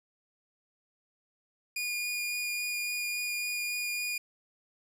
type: tone with vibrato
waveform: sawtooth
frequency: 2437 Hz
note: D#7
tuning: 37 cents flat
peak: -28 dBFS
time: 1.76-4.18 s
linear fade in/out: 5 ms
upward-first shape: sine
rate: 3.6 Hz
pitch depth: 9 cents each way
effects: none